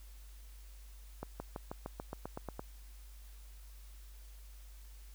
accelerating click train, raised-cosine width 1 ms, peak -26 dBFS, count 11, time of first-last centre 1.23-2.594 s, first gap 170 ms, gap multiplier 0.95, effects added 50 Hz sine -50 dBFS peak until 5.14 s + white hiss -63 dBFS RMS until 5.14 s

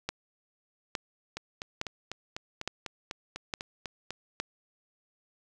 two click trains, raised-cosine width 0.2 ms, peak -14 / -19 dBFS, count 6 / 12, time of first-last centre 0.09-4.4 / 1.37-4.106 s, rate 1.16 / 4.02 Hz, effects none

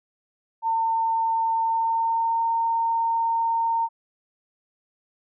sine tone with pitch glide, 905 to 916 Hz, A5 to A#5, +48 to -31 cents, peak -20 dBFS, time 0.62-3.89 s, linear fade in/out 50 ms, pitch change +21 cents, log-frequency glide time 1.61-2.44 s, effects none

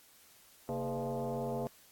sine tone with frequency modulation, 134.4 Hz, C3, 47 cents sharp, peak -33 dBFS, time 0.69-1.67 s, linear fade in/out 0 ms, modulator 183 Hz, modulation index 3.6, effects white hiss -61 dBFS RMS until 1.91 s + AAC 64 kbps

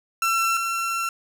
30% pulse tone pair in turn, 1347 / 1354 Hz, E6 / E6, +37 / +46 cents, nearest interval unison, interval 9 cents, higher second, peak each -17 / -21 dBFS, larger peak first, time 0.22-0.57 / 0.57-1.09 s, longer second, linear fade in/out 2 ms, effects none

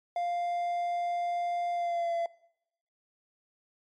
triangle tone with pitch glide, 698.5 to 679 Hz, F5 to F5, 0 to -49 cents, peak -26 dBFS, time 0.16-2.26 s, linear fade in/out 2 ms, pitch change -49 cents, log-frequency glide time 1.73-2.14 s, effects noise-tail reverb RT60 0.8 s tail -21 dB re dry + MP3 48 kbps

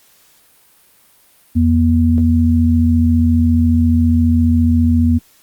sine tone pair together, 84.85 / 240 Hz, F2 / B3, -49 / -49 cents, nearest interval octave + tritone, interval 1800 cents, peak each -12 dBFS, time 1.55-5.19 s, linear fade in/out 20 ms, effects white hiss -51 dBFS RMS until 5.42 s + Opus 48 kbps

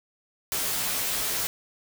white noise with comb filter, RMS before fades -28 dBFS, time 0.52-1.47 s, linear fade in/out 0 ms, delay 13 ms, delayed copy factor -0.9, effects none

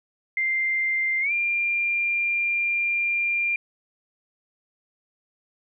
sine tone with pitch glide, 2093 to 2390 Hz, C7 to D7, 0 to +30 cents, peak -21 dBFS, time 0.37-3.56 s, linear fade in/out 2 ms, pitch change +230 cents, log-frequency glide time 1.21-1.32 s, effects none

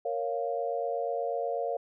sine chord, Bb minor, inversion none, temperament equal, 466.2 / 554.4 / 698.5 Hz, Bb4 / Db5 / F5, 0 / 0 / 0 cents, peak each -33 dBFS, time 0.05-1.77 s, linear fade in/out 5 ms, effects none

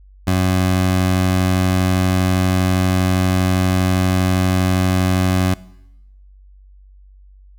20% pulse tone, 92.5 Hz, F#2, in tune, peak -9 dBFS, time 0.27-5.54 s, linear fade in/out 5 ms, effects noise-tail reverb RT60 0.9 s tail -21 dB re dry + added 48 Hz sine -42 dBFS peak until 7.58 s

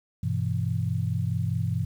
sine chord, E minor, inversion first, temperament just, 98.89 / 123.61 / 164.81 Hz, G2 / B2 / E3, +16 / +2 / 0 cents, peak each -28 / -28 / -30 dBFS, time 0.23-1.85 s, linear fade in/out 5 ms, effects 9-bit

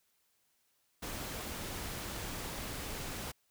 pink noise, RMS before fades -41 dBFS, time 1.02-3.32 s, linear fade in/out 10 ms, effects white hiss -75 dBFS RMS until 3.5 s

